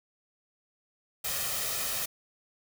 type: noise with comb filter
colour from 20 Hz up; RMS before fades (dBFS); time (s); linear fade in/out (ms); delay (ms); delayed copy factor
white; -32; 1.24-2.06; 10; 1.6; +0.55
effects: none